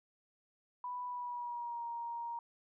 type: tone with pitch glide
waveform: sine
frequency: 987.8 to 938.3 Hz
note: B5 to A#5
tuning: 0 to +11 cents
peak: -38 dBFS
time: 0.84-2.39 s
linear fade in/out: 2 ms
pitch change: -89 cents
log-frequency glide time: 1.06-1.84 s
effects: none